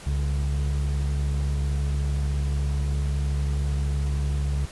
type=tone pair together; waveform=triangle; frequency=69.3 / 142.33 Hz; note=C#2 / C#3; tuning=0 / +46 cents; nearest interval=octave; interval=1246 cents; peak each=-21 / -27 dBFS; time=0.06-4.66 s; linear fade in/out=10 ms; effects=pink hiss -43 dBFS RMS until 4.71 s + resampled to 24000 Hz